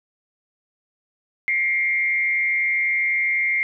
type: tone with frequency modulation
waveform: sine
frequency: 2124 Hz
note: C7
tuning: 25 cents sharp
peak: -18 dBFS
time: 1.48-3.63 s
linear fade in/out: 0 ms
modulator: 172 Hz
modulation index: 0.5
effects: none

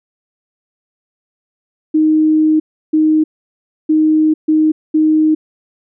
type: tone bursts at uneven times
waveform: sine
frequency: 311.1 Hz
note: D#4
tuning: in tune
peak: -8 dBFS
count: 5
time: 1.94-2.6 / 2.93-3.24 / 3.89-4.34 / 4.48-4.72 / 4.94-5.35 s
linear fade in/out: 10 ms
effects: none

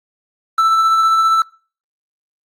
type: tone with tremolo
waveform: triangle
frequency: 1324 Hz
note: E6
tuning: 7 cents sharp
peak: -7 dBFS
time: 0.58-1.42 s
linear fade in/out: 2 ms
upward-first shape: sine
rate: 15 Hz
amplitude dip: 25%
effects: noise-tail reverb RT60 0.4 s tail -23 dB re dry + Opus 24 kbps

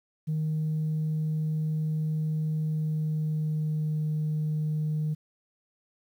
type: tone with pitch glide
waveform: sine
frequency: 155.56 to 153.51 Hz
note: D#3 to D#3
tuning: 0 to -23 cents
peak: -24 dBFS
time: 0.27-5.15 s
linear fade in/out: 20 ms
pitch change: -23 cents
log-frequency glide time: 2.59-4.08 s
effects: tanh soft clip ceiling -23 dBFS + 10-bit

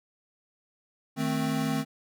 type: chord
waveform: square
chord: A diminished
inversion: second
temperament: equal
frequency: 155.56 / 220 / 261.6 Hz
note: Eb3 / A3 / C4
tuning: 0 / 0 / 0 cents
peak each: -32 / -32 / -30 dBFS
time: 1.16-1.85 s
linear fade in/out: 50 ms
effects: none

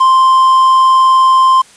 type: tone with quantisation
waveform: triangle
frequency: 1046.5 Hz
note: C6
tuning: in tune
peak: -3 dBFS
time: 0-1.62 s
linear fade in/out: 10 ms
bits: 5
effects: white hiss -42 dBFS RMS until 1.76 s + resampled to 22050 Hz

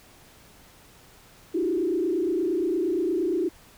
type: tone with frequency modulation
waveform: sine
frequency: 350 Hz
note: F4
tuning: 4 cents sharp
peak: -22 dBFS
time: 1.54-3.49 s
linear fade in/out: 10 ms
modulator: 28.6 Hz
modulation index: 1.4
effects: pink hiss -53 dBFS RMS until 3.77 s

